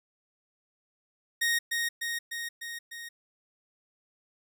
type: tone with echo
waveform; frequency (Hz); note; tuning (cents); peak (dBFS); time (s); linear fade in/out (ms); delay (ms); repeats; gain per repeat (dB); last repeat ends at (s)
sawtooth; 1864.7; A#6; 0; -21; 1.41-1.59; 10; 300; 5; -3; 3.09
effects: none